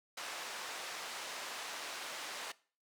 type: band-pass noise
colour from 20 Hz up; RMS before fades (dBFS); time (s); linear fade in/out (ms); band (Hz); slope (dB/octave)
pink; -44; 0.17-2.52; 5; 710 to 7500; 12
effects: noise-tail reverb RT60 0.4 s tail -20 dB re dry